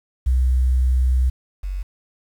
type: tone pair in turn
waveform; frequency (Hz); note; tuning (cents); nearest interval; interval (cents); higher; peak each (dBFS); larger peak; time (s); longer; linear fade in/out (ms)
sine; 63.6 / 47.09; C2 / F#1; -48 / +31; perfect fourth; 521; first; -14 / -23; first; 0.26-1.3 / 1.63-1.83; first; 10
effects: 8-bit